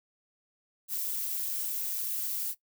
violet noise with amplitude modulation, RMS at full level -30 dBFS, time 0.88-2.55 s, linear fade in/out 50 ms, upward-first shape sine, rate 202 Hz, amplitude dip 70%, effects noise-tail reverb RT60 0.1 s tail -17 dB re dry

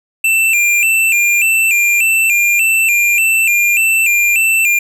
square tone with vibrato, 2531 Hz, D#7, 29 cents sharp, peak -10 dBFS, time 0.24-4.79 s, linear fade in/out 5 ms, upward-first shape square, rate 1.7 Hz, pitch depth 92 cents each way, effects none

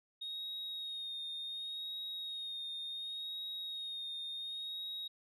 sine tone with vibrato, 3729 Hz, A#7, in tune, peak -38 dBFS, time 0.21-5.08 s, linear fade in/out 10 ms, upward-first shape sine, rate 0.69 Hz, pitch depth 28 cents each way, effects tanh soft clip ceiling -37 dBFS

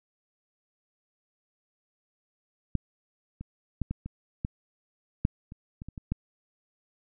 clicks, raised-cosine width 5 ms, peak -13 / -26 / -16 / -18 / -24 / -17 / -10 / -30 / -27 / -27 / -26 / -15 dBFS, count 12, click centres 2.753 / 3.41 / 3.817 / 3.91 / 4.06 / 4.449 / 5.251 / 5.521 / 5.819 / 5.886 / 5.978 / 6.12 s, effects none

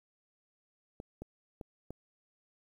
clicks, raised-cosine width 2 ms, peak -29 dBFS, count 4, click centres 1.001 / 1.22 / 1.612 / 1.906 s, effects 10-bit

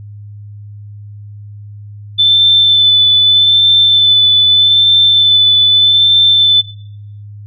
sine tone with vibrato, 3520 Hz, A7, in tune, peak -5 dBFS, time 2.18-6.62 s, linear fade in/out 20 ms, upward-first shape sine, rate 0.81 Hz, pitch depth 17 cents each way, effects noise-tail reverb RT60 0.7 s tail -20 dB re dry + added 103 Hz sine -28 dBFS peak until 7.46 s

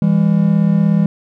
triangle tone pair together, 164.81 / 201.5 Hz, E3 / G3, 0 / +48 cents, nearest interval minor third, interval 348 cents, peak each -11 dBFS, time 0.02-1.06 s, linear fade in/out 2 ms, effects none

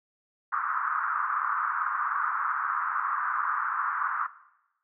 white band-pass noise, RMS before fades -29 dBFS, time 0.52-4.27 s, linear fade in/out 10 ms, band 1100 to 1400 Hz, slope 48 dB/octave, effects noise-tail reverb RT60 0.9 s tail -17 dB re dry

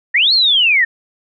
sine linear two-way sweep, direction up then down, 1766 to 4388 to 1766 Hz, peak -9 dBFS, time 0.14-0.85 s, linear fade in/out 10 ms, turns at 0.33 s, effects none

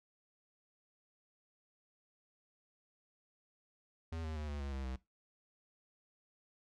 square tone with pitch steps, 82 / 78.75 / 75.63 / 72.63 / 69.75 / 66.99 / 64.34 Hz, E2 / D#2 / D#2 / D2 / C#2 / C2 / C2, -9 / +21 / -49 / -19 / +11 / +41 / -28 cents, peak -40 dBFS, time 4.12-4.96 s, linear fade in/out 5 ms, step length 120 ms, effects noise-tail reverb RT60 0.2 s tail -18 dB re dry + low-pass 6000 Hz 12 dB/octave

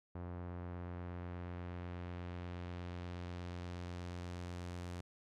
sawtooth tone with low-pass filter sweep, 88.3 Hz, F2, 20 cents sharp, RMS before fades -45 dBFS, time 0.15-5.01 s, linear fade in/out 5 ms, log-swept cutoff 1200 to 9100 Hz, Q 0.86, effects none

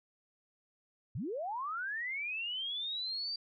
sine linear sweep, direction up, 87.31 to 4699 Hz, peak -35 dBFS, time 1.15-3.36 s, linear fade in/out 5 ms, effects none

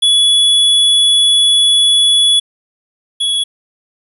square tone pair in turn, 3400 / 3371 Hz, G#7 / G#7, +40 / +25 cents, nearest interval unison, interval 15 cents, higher first, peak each -8 / -13 dBFS, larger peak first, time 0.02-2.4 / 3.2-3.44 s, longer first, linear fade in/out 10 ms, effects resampled to 32000 Hz + 8-bit

